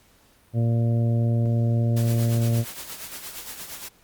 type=harmonic tone; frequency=116.2 Hz; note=A#2; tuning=5 cents flat; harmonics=1 / 2 / 3 / 4 / 5 / 6; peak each=-19 / -28 / -36 / -38 / -35 / -43 dBFS; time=0.53-2.65 s; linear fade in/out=50 ms
type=noise with tremolo; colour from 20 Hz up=white; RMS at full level=-35 dBFS; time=1.96-3.89 s; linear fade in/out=10 ms; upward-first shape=sine; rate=8.6 Hz; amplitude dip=55%
effects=pink hiss -58 dBFS RMS until 4.03 s + Opus 48 kbps